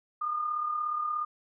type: tone with amplitude modulation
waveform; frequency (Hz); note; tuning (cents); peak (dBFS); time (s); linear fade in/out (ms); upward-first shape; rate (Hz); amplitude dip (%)
sine; 1217; D#6; -39; -26; 0.21-1.25; 10; sine; 36.9; 50
effects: none